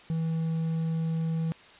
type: tone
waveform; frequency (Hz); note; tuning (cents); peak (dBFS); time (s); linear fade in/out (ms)
triangle; 162.5; E3; -24; -24; 0.1-1.52; 0
effects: white hiss -52 dBFS RMS until 1.79 s + resampled to 8000 Hz